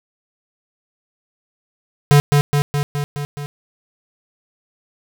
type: tone with echo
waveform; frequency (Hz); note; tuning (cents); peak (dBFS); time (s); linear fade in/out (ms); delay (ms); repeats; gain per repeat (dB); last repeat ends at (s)
square; 144.7; D3; -25; -8; 2.11-2.2; 0; 210; 6; -3; 3.46
effects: none